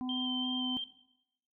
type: harmonic tone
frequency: 253.4 Hz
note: B3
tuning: 45 cents sharp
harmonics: 1 / 3 / 4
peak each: -34 / -47 / -50 dBFS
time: 0.01-0.77 s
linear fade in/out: 0 ms
type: tone with vibrato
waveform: sine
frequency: 3136 Hz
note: G7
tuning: in tune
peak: -34 dBFS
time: 0.09-0.84 s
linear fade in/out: 2 ms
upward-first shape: square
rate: 2.9 Hz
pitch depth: 14 cents each way
effects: noise-tail reverb RT60 0.8 s tail -17 dB re dry